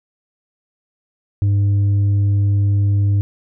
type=tone with tanh clipping; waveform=triangle; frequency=100.6 Hz; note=G2; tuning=45 cents sharp; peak=-13 dBFS; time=1.42-3.21 s; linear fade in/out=0 ms; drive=8 dB; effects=none